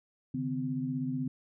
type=tone cluster; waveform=sine; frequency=138.3 / 154.3 / 256.1 Hz; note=C#3 / D#3 / C4; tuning=-4 / -14 / -37 cents; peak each=-37 / -38 / -32 dBFS; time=0.34-1.28 s; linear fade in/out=5 ms; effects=none